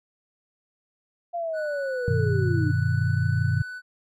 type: linear sweep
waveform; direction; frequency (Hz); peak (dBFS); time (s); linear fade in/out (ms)
sine; down; 698.5 to 289.2; -26; 1.33-2.72; 20
type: tone with pitch glide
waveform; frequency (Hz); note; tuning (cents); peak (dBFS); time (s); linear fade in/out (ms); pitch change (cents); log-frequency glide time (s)
triangle; 1480 to 1493.7; F#6 to F#6; 0 to +16; -32; 1.53-3.82; 50; +16; 2.67-3.28
type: chord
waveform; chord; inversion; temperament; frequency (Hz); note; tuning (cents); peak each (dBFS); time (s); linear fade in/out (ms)
sine; G augmented; none; equal; 98 / 123.47 / 155.56; G2 / B2 / D#3; 0 / 0 / 0; -24 / -24 / -27; 2.08-3.62; 0
effects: none